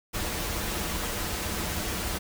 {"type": "noise with comb filter", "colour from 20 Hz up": "pink", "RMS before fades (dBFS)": -31, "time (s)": [0.13, 2.19], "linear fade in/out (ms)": 20, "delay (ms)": 7.5, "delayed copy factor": -0.55, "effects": []}